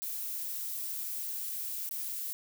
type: noise with dropouts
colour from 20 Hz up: violet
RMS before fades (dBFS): -37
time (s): 0.02-2.33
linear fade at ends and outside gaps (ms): 0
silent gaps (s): 1.891-1.91
effects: none